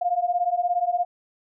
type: beating tone pair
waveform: sine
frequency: 697 / 714 Hz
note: F5 / F5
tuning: -4 / +38 cents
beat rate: 17 Hz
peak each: -24 / -23 dBFS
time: 0.01-1.05 s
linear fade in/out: 10 ms
effects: none